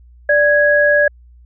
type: tone pair together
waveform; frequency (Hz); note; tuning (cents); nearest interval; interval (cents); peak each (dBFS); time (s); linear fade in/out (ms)
sine; 587.3 / 1661.1; D5 / G#6; 0 / 0; octave + tritone; 1800; -12; 0.29-1.08; 5
effects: added 60 Hz sine -41 dBFS peak until 1.45 s